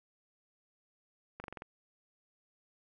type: slowing click train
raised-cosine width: 0.5 ms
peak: -28 dBFS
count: 6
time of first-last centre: 1.4-1.621 s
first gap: 40 ms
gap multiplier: 1.05
effects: none